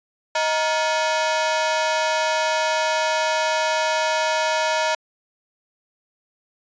sawtooth ring-modulated tone, 784 Hz, G5, in tune, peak -12 dBFS, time 0.35-4.95 s, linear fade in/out 5 ms, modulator 156 Hz, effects resampled to 16000 Hz

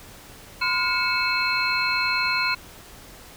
sine tone cluster, 1025 / 1426 / 2215 / 2613 / 4174 Hz, C6 / F6 / C#7 / E7 / C8, -36 / +36 / -2 / -16 / -5 cents, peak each -27 dBFS, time 0.61-2.55 s, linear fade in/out 10 ms, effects pink hiss -45 dBFS RMS until 3.36 s

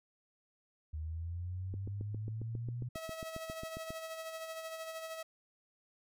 sine linear sweep, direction up, 76.2 to 123.47 Hz, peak -37 dBFS, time 0.93-2.89 s, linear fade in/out 10 ms
click train, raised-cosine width 3 ms, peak -31 dBFS, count 17, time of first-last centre 1.74-3.905 s, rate 7.39 Hz
sawtooth tone with tremolo, 646 Hz, E5, 35 cents flat, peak -36 dBFS, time 2.95-5.23 s, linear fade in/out 5 ms, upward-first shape sine, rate 13 Hz, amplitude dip 45%
effects none

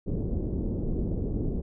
pink low-pass noise, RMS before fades -29 dBFS, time 0.06-1.62 s, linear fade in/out 20 ms, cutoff 410 Hz, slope 24 dB/octave, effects none

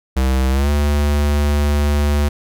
square tone with pitch glide, 65.41 to 73 Hz, C2 to D2, 0 to -10 cents, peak -14 dBFS, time 0.16-2.29 s, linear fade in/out 10 ms, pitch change +190 cents, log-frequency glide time 0.5-0.7 s, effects none

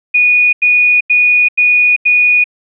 sine tone bursts, 2462 Hz, D#7, 19 cents flat, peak -6 dBFS, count 5, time 0.14-2.442 s, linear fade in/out 10 ms, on 390 ms, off 88 ms, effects none

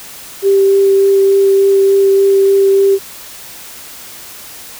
sine tone with vibrato, 392 Hz, G4, in tune, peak -6 dBFS, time 0.42-2.99 s, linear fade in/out 50 ms, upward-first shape sine, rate 3.4 Hz, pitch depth 8 cents each way, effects white hiss -32 dBFS RMS until 4.79 s

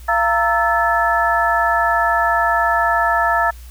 sine tone cluster, 685 / 921 / 1319 / 1738 Hz, F5 / A#5 / E6 / A6, -34 / -21 / +1 / -22 cents, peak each -19 dBFS, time 0.08-3.51 s, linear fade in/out 10 ms, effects added 60 Hz sine -34 dBFS peak until 3.7 s + white hiss -47 dBFS RMS until 3.7 s

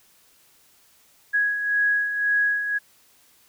sine beating tone pair, 1661.2 / 1663.1 Hz, G#6 / G#6, 0 / +2 cents, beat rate 1.9 Hz, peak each -28 / -20 dBFS, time 1.33-2.79 s, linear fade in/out 20 ms, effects white hiss -58 dBFS RMS until 3.48 s

